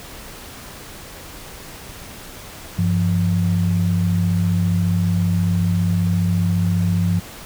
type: tone pair together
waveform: sine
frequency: 98 / 172.71 Hz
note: G2 / F3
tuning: 0 / -19 cents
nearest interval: minor seventh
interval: 981 cents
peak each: -18 dBFS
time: 2.78-7.2 s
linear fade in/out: 10 ms
effects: pink hiss -37 dBFS RMS until 7.45 s